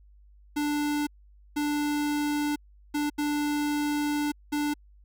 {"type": "tone bursts at uneven times", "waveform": "square", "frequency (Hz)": 294.4, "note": "D4", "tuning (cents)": 4, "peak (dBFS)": -26, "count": 5, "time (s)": [[0.56, 1.07], [1.56, 2.56], [2.94, 3.1], [3.18, 4.32], [4.52, 4.74]], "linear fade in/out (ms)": 10, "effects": ["added 50 Hz sine -52 dBFS peak until 5.04 s"]}